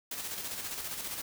white noise with tremolo, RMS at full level -37 dBFS, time 0.11-1.22 s, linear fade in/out 5 ms, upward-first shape square, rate 15 Hz, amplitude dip 40%, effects none

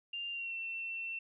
sine tone with pitch glide, 2794 to 2697 Hz, F7 to E7, 0 to +39 cents, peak -37 dBFS, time 0.13-1.19 s, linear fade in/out 5 ms, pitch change -61 cents, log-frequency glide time 0.31-0.55 s, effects none

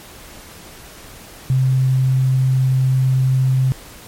sine tone, 130.81 Hz, C3, in tune, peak -12 dBFS, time 1.5-3.72 s, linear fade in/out 0 ms, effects pink hiss -39 dBFS RMS until 4.07 s + MP3 64 kbps

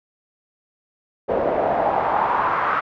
pink noise with band-pass filter sweep, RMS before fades -20 dBFS, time 1.28-2.81 s, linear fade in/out 20 ms, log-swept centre 510 to 1300 Hz, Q 3.4, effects low-pass 2000 Hz 12 dB/octave

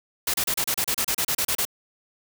white noise bursts, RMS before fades -24 dBFS, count 14, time 0.27-1.652 s, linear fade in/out 5 ms, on 69 ms, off 32 ms, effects none

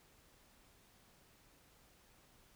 silence, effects pink hiss -67 dBFS RMS until 2.55 s

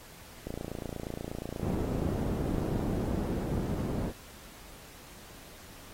click train, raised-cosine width 2 ms, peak -23 dBFS, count 79, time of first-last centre 0.47-3.216 s, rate 28.4 Hz
white low-pass noise, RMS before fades -32 dBFS, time 1.59-4.13 s, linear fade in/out 50 ms, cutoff 280 Hz, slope 12 dB/octave
effects pink hiss -51 dBFS RMS until 5.93 s + AAC 48 kbps

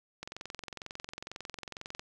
click train, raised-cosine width 0.2 ms, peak -23 dBFS, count 40, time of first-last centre 0.23-1.995 s, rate 22.1 Hz, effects none

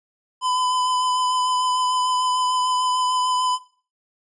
square tone with vibrato, 1008 Hz, B5, 35 cents sharp, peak -20 dBFS, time 0.41-3.59 s, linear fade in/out 50 ms, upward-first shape triangle, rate 6.7 Hz, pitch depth 18 cents each way, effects noise-tail reverb RT60 0.4 s tail -18 dB re dry + resampled to 22050 Hz

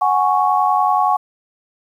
sine chord, F# suspended second, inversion none, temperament equal, 740 / 830.6 / 1108.7 Hz, F#5 / G#5 / C#6, 0 / 0 / 0 cents, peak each -17 dBFS, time 0.01-1.17 s, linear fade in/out 10 ms, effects 8-bit

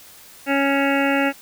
harmonic tone with a mistuned harmonic, 277.2 Hz, C#4, in tune, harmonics 1 / 2 / 3 / 5 / 6 / 7 / 8 / 9 / 10, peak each -20 / -23 / -25 / -27 / -28 / -28 / -29 / -30 / -30 dBFS, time 0.46-1.33 s, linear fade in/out 50 ms, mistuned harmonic 9, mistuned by +45 cents, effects white hiss -45 dBFS RMS until 1.41 s

